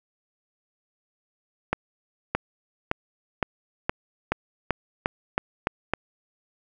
accelerating click train, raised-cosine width 0.5 ms, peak -7 dBFS, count 11, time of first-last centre 1.73-5.936 s, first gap 620 ms, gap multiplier 0.91, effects none

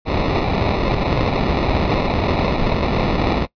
pink noise with sample-and-hold, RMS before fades -18 dBFS, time 0.05-3.47 s, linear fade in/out 50 ms, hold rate 1575 Hz, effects noise-tail reverb RT60 0.1 s tail -21 dB re dry + resampled to 11025 Hz

